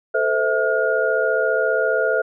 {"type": "tone cluster", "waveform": "sine", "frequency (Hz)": [442.2, 517, 651, 1426], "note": ["A4", "C5", "E5", "F6"], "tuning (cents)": [9, -21, -22, 36], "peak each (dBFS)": -22, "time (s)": [0.14, 2.22], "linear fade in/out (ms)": 10, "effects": []}